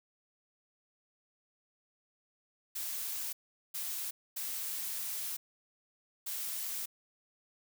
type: noise bursts at uneven times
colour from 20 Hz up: blue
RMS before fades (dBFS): -38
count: 4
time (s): 2.75-3.33 / 3.74-4.11 / 4.36-5.37 / 6.26-6.86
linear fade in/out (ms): 10
effects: none

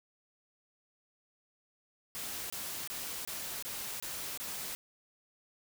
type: noise bursts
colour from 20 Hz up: white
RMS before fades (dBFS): -40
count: 7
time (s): 2.15-4.75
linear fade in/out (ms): 0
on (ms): 350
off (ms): 25
effects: none

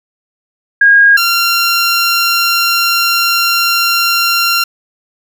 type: tone pair in turn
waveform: sine / 15% pulse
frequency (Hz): 1632 / 1378.7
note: G#6 / F6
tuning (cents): -31 / -23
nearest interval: minor third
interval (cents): 292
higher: first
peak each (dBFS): -3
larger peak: neither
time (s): 0.81-1.17 / 1.17-4.64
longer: second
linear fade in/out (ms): 5
effects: none

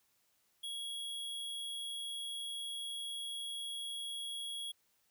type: tone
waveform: square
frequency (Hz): 3322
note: G#7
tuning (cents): 0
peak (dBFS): -40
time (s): 0.63-4.72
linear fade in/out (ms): 10
effects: white hiss -75 dBFS RMS until 5.1 s

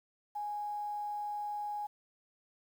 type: tone with quantisation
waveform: sine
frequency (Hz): 830.6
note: G#5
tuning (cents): 0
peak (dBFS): -35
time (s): 0.35-1.87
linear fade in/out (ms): 10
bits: 10
effects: none

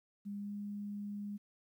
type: tone with pitch glide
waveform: sine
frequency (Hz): 202.5 to 204.7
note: G#3 to G#3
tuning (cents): -43 to -25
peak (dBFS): -39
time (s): 0.25-1.38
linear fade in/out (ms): 20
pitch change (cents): +18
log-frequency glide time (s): 0.38-0.53
effects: 12-bit

